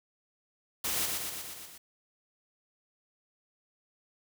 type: noise with echo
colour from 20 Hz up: white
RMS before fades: -32 dBFS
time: 0.84-1.06 s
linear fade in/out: 5 ms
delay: 120 ms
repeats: 6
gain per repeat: -3 dB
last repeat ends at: 1.78 s
effects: none